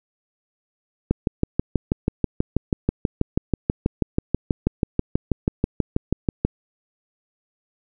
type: click train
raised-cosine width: 3 ms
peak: -5 dBFS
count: 34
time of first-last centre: 1.11-6.45 s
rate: 6.18 Hz
effects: none